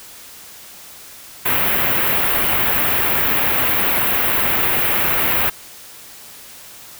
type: band-stop noise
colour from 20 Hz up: white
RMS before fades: -17 dBFS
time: 1.45-5.5 s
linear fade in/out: 10 ms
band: 2800 to 14000 Hz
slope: 24 dB/octave
effects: white hiss -39 dBFS RMS until 6.99 s